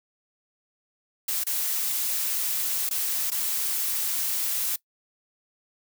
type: noise with dropouts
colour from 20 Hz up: blue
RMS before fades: -27 dBFS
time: 1.28-4.76 s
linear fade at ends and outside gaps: 5 ms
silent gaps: 1.438-1.466 / 2.892-2.909 / 3.304-3.316 s
effects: noise-tail reverb RT60 0.1 s tail -21 dB re dry

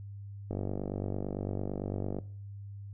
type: click train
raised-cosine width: 2 ms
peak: -21 dBFS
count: 83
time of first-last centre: 0.51-2.187 s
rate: 48.9 Hz
effects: noise-tail reverb RT60 0.5 s tail -19 dB re dry + added 100 Hz sine -41 dBFS peak until 2.93 s

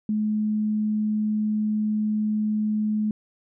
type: tone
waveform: sine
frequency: 213.3 Hz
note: G#3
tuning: 46 cents sharp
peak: -21 dBFS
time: 0.09-3.11 s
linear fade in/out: 2 ms
effects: none

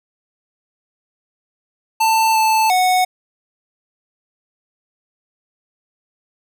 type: tone with pitch steps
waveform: square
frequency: 889 / 879 / 737 Hz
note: A5 / A5 / F#5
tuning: +18 / -2 / -7 cents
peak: -13 dBFS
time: 2-3.05 s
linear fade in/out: 10 ms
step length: 350 ms
effects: none

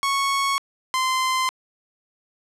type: tone pair in turn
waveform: sawtooth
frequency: 1105 / 1037 Hz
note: C#6 / C6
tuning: -6 / -16 cents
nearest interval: minor second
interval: 110 cents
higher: first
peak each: -16 dBFS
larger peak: neither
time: 0.03-0.58 / 0.94-1.49 s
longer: neither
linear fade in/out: 0 ms
effects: low-pass 10000 Hz 12 dB/octave

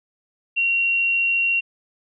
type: tone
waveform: sine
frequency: 2747 Hz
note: F7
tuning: 29 cents flat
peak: -17 dBFS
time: 0.56-1.61 s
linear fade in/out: 20 ms
effects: none

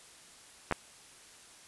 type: clicks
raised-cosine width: 0.5 ms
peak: -14 dBFS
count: 2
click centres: 0.712 / 0.724 s
effects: white hiss -55 dBFS RMS until 1.67 s + resampled to 24000 Hz

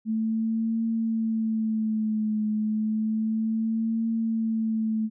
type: tone with vibrato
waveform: sine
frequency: 220 Hz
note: A3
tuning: in tune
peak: -23 dBFS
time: 0.05-5.1 s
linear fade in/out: 50 ms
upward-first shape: triangle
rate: 0.31 Hz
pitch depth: 53 cents each way
effects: none

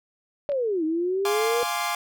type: linear two-way sweep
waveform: sine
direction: down then up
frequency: 587.3 to 308.7 to 484 Hz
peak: -22 dBFS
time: 0.49-1.63 s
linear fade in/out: 0 ms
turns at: 0.84 s
type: clicks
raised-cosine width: 0.3 ms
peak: -28 dBFS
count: 2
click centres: 0.496 / 0.519 s
type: chord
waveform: sawtooth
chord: D half-diminished seventh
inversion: first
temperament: equal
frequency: 698.5 / 830.6 / 1046.5 / 1174.7 Hz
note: F5 / Ab5 / C6 / D6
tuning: 0 / 0 / 0 / 0 cents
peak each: -27 dBFS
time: 1.25-1.95 s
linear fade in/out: 2 ms
effects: none

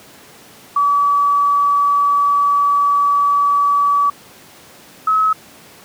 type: tone pair in turn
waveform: sine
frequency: 1145 / 1285.2 Hz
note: D6 / E6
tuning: -44 / -44 cents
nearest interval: major second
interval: 200 cents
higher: second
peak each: -11 dBFS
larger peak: neither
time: 0.76-4.1 / 5.07-5.33 s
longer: first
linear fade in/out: 5 ms
effects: pink hiss -42 dBFS RMS until 5.84 s + high-pass 150 Hz 12 dB/octave

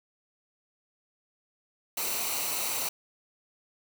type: noise with comb filter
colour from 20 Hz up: white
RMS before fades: -31 dBFS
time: 1.97-2.89 s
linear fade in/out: 5 ms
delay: 0.59 ms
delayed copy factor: -0.6
effects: none

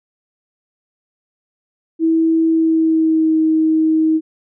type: tone with pitch glide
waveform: sine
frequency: 325 to 316.8 Hz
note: E4 to D#4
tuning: -24 to +31 cents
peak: -11 dBFS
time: 1.99-4.21 s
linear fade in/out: 50 ms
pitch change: -45 cents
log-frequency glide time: 2.48-3.38 s
effects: none

